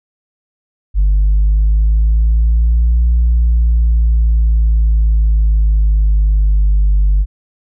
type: exponential two-way sweep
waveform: sine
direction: up then down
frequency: 49 to 59 to 49 Hz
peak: -6 dBFS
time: 0.94-7.26 s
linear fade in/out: 50 ms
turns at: 3.07 s
effects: tanh soft clip ceiling -6 dBFS